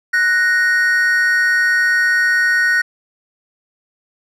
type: tone pair together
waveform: triangle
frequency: 1480 / 1864.7 Hz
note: F#6 / A#6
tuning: 0 / 0 cents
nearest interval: major third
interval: 400 cents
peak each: -13 dBFS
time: 0.13-2.82 s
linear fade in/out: 10 ms
effects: none